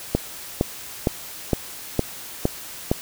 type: click train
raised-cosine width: 2 ms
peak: -4 dBFS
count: 7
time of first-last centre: 0.15-2.915 s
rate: 2.17 Hz
effects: white hiss -37 dBFS RMS until 3.01 s